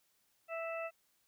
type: harmonic tone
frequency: 659.3 Hz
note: E5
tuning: in tune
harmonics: 1 / 2 / 3 / 4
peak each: -39 / -45 / -50 / -45 dBFS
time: 0.48-0.91 s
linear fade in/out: 50 ms
effects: white hiss -75 dBFS RMS until 1.27 s